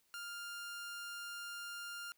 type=tone; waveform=sawtooth; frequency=1400 Hz; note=F6; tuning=4 cents sharp; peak=-40 dBFS; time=0.14-2.12 s; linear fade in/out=0 ms; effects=white hiss -75 dBFS RMS until 2.17 s